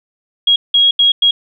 sine tone bursts at uneven times, 3298 Hz, G#7, 13 cents flat, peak -7 dBFS, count 4, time 0.47-0.56 / 0.74-0.91 / 0.99-1.12 / 1.22-1.31 s, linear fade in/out 5 ms, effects none

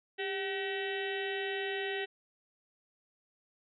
harmonic tone with a mistuned harmonic, 381.1 Hz, G4, 49 cents flat, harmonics 1 / 2 / 4 / 5 / 6 / 7 / 8 / 9 / 10, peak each -36 / -43 / -45 / -39 / -49 / -44 / -44 / -52 / -49 dBFS, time 0.18-2.06 s, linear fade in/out 20 ms, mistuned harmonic 1, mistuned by +70 cents, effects none

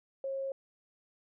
sine tone, 541 Hz, C#5, 42 cents flat, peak -33 dBFS, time 0.24-0.52 s, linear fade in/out 2 ms, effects none

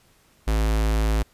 square tone with notch filter, 54.1 Hz, A1, 29 cents flat, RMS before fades -21 dBFS, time 0.47-1.23 s, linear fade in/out 10 ms, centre 120 Hz, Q 1.5, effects pink hiss -59 dBFS RMS until 1.33 s + resampled to 32000 Hz

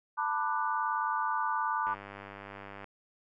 sine chord, B minor seventh, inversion third, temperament just, 889 / 987.8 / 1185.3 / 1481.6 Hz, A5 / B5 / D6 / F#6, +18 / 0 / +16 / +2 cents, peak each -33 / -34 / -33 / -37 dBFS, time 0.17-1.95 s, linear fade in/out 20 ms
click train, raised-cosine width 0.5 ms, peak -29 dBFS, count 98, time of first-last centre 1.87-2.843 s, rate 99.7 Hz
effects none

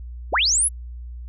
sine linear sweep, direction up, 164.81 to 11290 Hz, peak -16 dBFS, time 0.32-0.69 s, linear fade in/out 20 ms, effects added 60 Hz sine -32 dBFS peak until 1.28 s

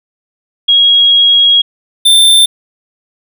sine / square tone pair in turn, 3297 / 3567 Hz, G#7 / A7, -13 / +23 cents, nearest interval minor second, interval 136 cents, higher second, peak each -4 dBFS, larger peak neither, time 0.68-1.62 / 2.05-2.46 s, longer first, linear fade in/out 10 ms, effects none

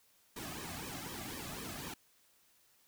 pink noise with flanger, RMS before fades -44 dBFS, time 0.36-1.94 s, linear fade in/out 5 ms, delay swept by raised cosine 1.4 to 2.18 ms, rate 4 Hz, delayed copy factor -0.8, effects white hiss -69 dBFS RMS until 2.87 s

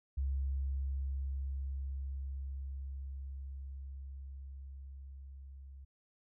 sine tone with level ramp, 67.8 Hz, C#2, 38 cents flat, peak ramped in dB -31 to -48 dBFS, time 0.17-5.85 s, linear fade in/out 10 ms, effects none

